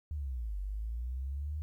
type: linear two-way sweep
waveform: sine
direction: down then up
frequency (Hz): 77.78 to 47 to 77.78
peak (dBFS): -34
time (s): 0.11-1.62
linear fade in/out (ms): 0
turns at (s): 0.59
effects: 12-bit